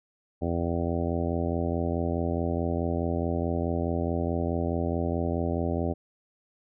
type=harmonic tone; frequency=84.7 Hz; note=E2; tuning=48 cents sharp; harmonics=1 / 2 / 3 / 4 / 5 / 6 / 7 / 8 / 9; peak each=-30 / -33 / -32 / -34 / -35 / -39 / -35 / -40 / -39 dBFS; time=0.41-5.94 s; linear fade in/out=20 ms; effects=none